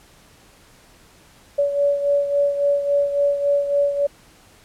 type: beating tone pair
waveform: sine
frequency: 569 / 572.6 Hz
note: C#5 / D5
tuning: +45 / -44 cents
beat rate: 3.6 Hz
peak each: -17 / -24 dBFS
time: 1.58-4.07 s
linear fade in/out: 10 ms
effects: pink hiss -51 dBFS RMS until 4.64 s + low-pass 12000 Hz 12 dB/octave